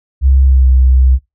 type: tone with pitch glide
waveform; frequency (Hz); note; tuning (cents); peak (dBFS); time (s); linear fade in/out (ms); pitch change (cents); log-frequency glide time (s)
sine; 66.7 to 64.43; C2 to C2; +34 to -26; -5; 0.21-1.19; 50; -60; 0.45-0.65
effects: noise-tail reverb RT60 0.2 s tail -22 dB re dry